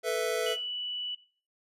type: chord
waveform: square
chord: A suspended second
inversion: none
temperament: just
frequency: 440 / 495 / 660 Hz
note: A4 / B4 / E5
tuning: 0 / +4 / +2 cents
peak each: -32 dBFS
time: 0.03-0.57 s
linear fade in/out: 50 ms
type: tone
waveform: sine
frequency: 2960 Hz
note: F#7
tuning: in tune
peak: -32 dBFS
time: 0.46-1.15 s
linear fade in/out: 5 ms
effects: noise-tail reverb RT60 0.4 s tail -17 dB re dry + resampled to 32000 Hz